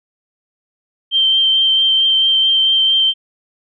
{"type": "tone with vibrato", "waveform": "sine", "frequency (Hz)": 3136, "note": "G7", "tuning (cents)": 0, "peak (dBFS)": -10, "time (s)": [1.11, 3.14], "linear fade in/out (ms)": 50, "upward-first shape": "triangle", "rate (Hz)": 4.5, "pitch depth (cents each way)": 14, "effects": []}